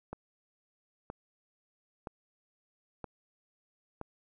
click train, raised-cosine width 1 ms, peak -25 dBFS, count 5, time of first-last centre 0.13-4.013 s, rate 1.03 Hz, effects none

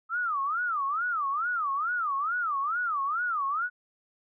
sine tone with vibrato, 1266 Hz, D#6, 30 cents sharp, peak -26 dBFS, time 0.09-3.7 s, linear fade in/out 50 ms, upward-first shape sine, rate 2.3 Hz, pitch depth 260 cents each way, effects none

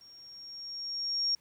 sine tone with level ramp, 5560 Hz, F8, 9 cents flat, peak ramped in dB -52 to -25 dBFS, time 0.01-1.35 s, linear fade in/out 2 ms, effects pink hiss -67 dBFS RMS until 1.4 s + high-pass 80 Hz 12 dB/octave

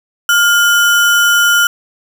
sine tone with sample-and-hold, 1410 Hz, F6, 16 cents sharp, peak -7 dBFS, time 0.29-1.67 s, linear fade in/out 2 ms, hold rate 4410 Hz, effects none

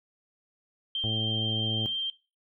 sine tone, 3157 Hz, G7, 12 cents sharp, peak -27 dBFS, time 0.95-2.1 s, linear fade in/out 2 ms
harmonic tone, 110 Hz, A2, in tune, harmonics 1 / 2 / 3 / 4 / 5 / 6 / 7, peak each -31 / -37 / -41 / -43 / -45 / -47 / -48 dBFS, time 1.04-1.86 s, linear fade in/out 0 ms
effects noise-tail reverb RT60 0.3 s tail -18 dB re dry

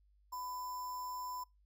sine tone with sample-and-hold, 998 Hz, B5, 18 cents sharp, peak -40 dBFS, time 0.32-1.44 s, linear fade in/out 10 ms, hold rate 6300 Hz, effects noise-tail reverb RT60 0.2 s tail -24 dB re dry + added 50 Hz sine -66 dBFS peak until 1.65 s

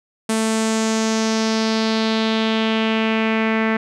sawtooth tone with low-pass filter sweep, 221.5 Hz, A3, 12 cents sharp, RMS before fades -19 dBFS, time 0.29-3.77 s, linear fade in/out 5 ms, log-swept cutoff 9100 to 2000 Hz, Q 2.8, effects none

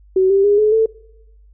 sine tone with pitch steps, 376.9 / 392.7 / 409.1 / 426.2 / 444.1 Hz, F#4 / G4 / G#4 / G#4 / A4, +32 / +3 / -26 / +45 / +16 cents, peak -10 dBFS, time 0.16-0.86 s, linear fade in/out 5 ms, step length 140 ms, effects noise-tail reverb RT60 0.9 s tail -24 dB re dry + added 50 Hz sine -44 dBFS peak until 1.53 s

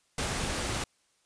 pink noise with ADSR envelope, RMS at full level -30 dBFS, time 0.18-0.84 s, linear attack 3 ms, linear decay 80 ms, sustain -2 dB, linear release 4 ms, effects white hiss -70 dBFS RMS until 1.25 s + resampled to 22050 Hz

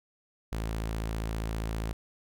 sawtooth tone, 55 Hz, A1, in tune, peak -27 dBFS, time 0.52-1.93 s, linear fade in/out 5 ms, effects none

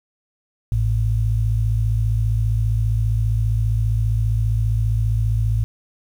sine tone pair together, 55 / 110 Hz, A1 / A2, 0 / 0 cents, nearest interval octave, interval 1200 cents, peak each -20 / -18 dBFS, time 0.72-5.64 s, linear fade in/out 0 ms, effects 8-bit

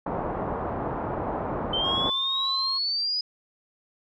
white low-pass noise, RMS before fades -30 dBFS, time 0.06-2.1 s, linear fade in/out 5 ms, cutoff 1000 Hz, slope 24 dB/octave
sine exponential sweep, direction up, 3087 to 5000 Hz, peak -24 dBFS, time 1.73-3.21 s, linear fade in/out 5 ms
triangle tone with tremolo, 1076 Hz, C6, 48 cents sharp, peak -28 dBFS, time 1.83-2.79 s, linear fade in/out 20 ms, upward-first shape sine, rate 1.8 Hz, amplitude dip 40%
effects none

